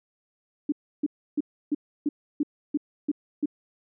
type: tone bursts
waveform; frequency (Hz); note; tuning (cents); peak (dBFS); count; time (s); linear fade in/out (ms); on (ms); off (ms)
sine; 293.8; D4; +1; -21; 9; 0.69-3.458; 5; 32; 310
effects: none